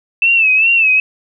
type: tone with vibrato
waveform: sine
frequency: 2637 Hz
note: E7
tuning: in tune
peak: -8 dBFS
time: 0.22-1 s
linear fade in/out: 2 ms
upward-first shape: sine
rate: 2.5 Hz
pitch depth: 82 cents each way
effects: none